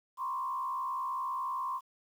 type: tone with frequency modulation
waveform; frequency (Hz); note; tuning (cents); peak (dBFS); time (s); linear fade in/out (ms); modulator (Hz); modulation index
sine; 1054; C6; +12; -32; 0.17-1.81; 50; 65.2; 0.94
effects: 10-bit